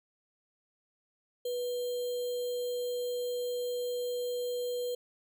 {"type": "tone with sample-and-hold", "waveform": "sine", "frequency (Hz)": 490, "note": "B4", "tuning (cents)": -14, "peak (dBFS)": -31, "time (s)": [1.45, 4.95], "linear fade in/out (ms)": 5, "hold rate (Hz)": 3675, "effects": []}